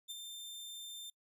sawtooth tone with ADSR envelope, 3586 Hz, A7, 32 cents sharp, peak -37 dBFS, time 0.08-1.1 s, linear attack 27 ms, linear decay 21 ms, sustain -5 dB, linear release 4 ms, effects noise-tail reverb RT60 0.1 s tail -24 dB re dry

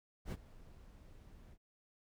brown noise with ADSR envelope, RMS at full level -37 dBFS, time 0.25-1.58 s, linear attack 67 ms, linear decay 45 ms, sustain -20 dB, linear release 59 ms, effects none

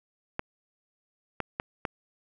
clicks, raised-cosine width 0.5 ms, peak -14 dBFS, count 4, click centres 0.394 / 1.403 / 1.599 / 1.852 s, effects none

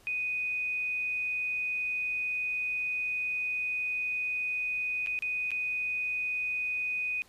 sine tone with dropouts, 2489 Hz, D#7, in tune, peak -29 dBFS, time 0.07-7.22 s, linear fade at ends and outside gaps 0 ms, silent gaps 5.062-5.071 / 5.19-5.223 / 5.506-5.516 s, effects pink hiss -60 dBFS RMS until 7.28 s + resampled to 32000 Hz

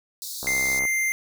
pink high-pass noise, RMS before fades -34 dBFS, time 0.22-0.79 s, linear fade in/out 0 ms, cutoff 3800 Hz, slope 96 dB/octave
click train, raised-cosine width 1 ms, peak -21 dBFS, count 29, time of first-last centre 0.43-0.852 s, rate 66.3 Hz
square tone, 2093 Hz, C7, in tune, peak -22 dBFS, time 0.47-1.12 s, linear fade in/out 0 ms
effects none

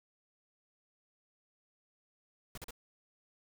pink noise bursts, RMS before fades -45 dBFS, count 3, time 2.55-2.708 s, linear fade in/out 2 ms, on 26 ms, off 40 ms, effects none

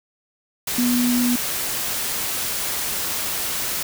sine tone in noise, 244.6 Hz, B3, 16 cents flat, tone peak -17 dBFS, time 0.78-1.36 s, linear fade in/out 5 ms, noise white, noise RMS -25 dBFS, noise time 0.67-3.83 s, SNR +5 dB, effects none

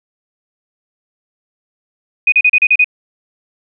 sine tone bursts, 2489 Hz, D#7, in tune, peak -6 dBFS, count 7, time 2.27-2.844 s, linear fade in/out 5 ms, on 52 ms, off 35 ms, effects none

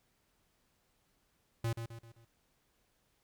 square tone with echo, 115.2 Hz, A#2, 20 cents flat, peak -32 dBFS, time 1.64-1.73 s, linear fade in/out 5 ms, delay 130 ms, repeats 4, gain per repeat -7 dB, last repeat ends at 2.25 s, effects pink hiss -75 dBFS RMS until 3.23 s

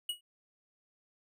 square tone with exponential decay, 2906 Hz, F#7, 32 cents flat, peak -30 dBFS, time 0.09-0.21 s, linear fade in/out 5 ms, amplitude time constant 25 ms, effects none

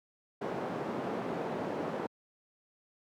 white band-pass noise, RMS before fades -36 dBFS, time 0.41-2.07 s, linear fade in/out 10 ms, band 170 to 590 Hz, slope 12 dB/octave, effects high-pass 100 Hz 12 dB/octave

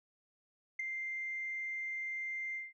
sine tone with ADSR envelope, 2093 Hz, C7, in tune, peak -29 dBFS, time 0.79-2.73 s, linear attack 8 ms, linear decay 7 ms, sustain -7 dB, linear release 180 ms, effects tanh soft clip ceiling -30 dBFS

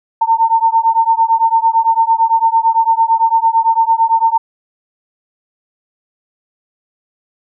sine beating tone pair, 902 / 910.9 Hz, A5 / A#5, +43 / -40 cents, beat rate 8.9 Hz, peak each -12 dBFS, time 0.21-4.38 s, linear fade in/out 10 ms, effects none

